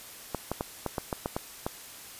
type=clicks; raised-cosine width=1 ms; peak=-15 dBFS; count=9; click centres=0.347 / 0.516 / 0.609 / 0.863 / 0.982 / 1.128 / 1.259 / 1.365 / 1.665 s; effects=white hiss -46 dBFS RMS until 2.19 s + resampled to 32000 Hz